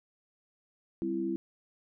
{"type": "chord", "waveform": "sine", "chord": "C major", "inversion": "second", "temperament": "equal with one note detuned", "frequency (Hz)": [196, 261.6, 333.8], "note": ["G3", "C4", "E4"], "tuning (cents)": [0, 0, 22], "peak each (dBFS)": [-37, -37, -31], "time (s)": [1.02, 1.36], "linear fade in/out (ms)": 0, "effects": []}